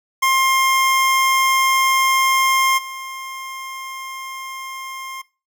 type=tone with level steps; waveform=25% pulse; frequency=1061 Hz; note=C6; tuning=24 cents sharp; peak=-10 / -25 dBFS; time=0.22-5.22 s; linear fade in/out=10 ms; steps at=2.77 s; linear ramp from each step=20 ms; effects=noise-tail reverb RT60 0.3 s tail -20 dB re dry